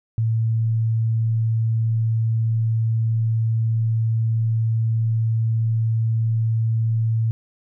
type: tone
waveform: sine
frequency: 112.7 Hz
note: A2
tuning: 42 cents sharp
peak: -17 dBFS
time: 0.18-7.31 s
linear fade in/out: 0 ms
effects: none